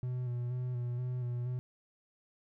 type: tone with vibrato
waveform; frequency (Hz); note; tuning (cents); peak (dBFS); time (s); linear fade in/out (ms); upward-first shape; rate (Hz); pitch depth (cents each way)
triangle; 123.5; B2; 0; -31; 0.03-1.59; 0; square; 2.1; 27
effects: none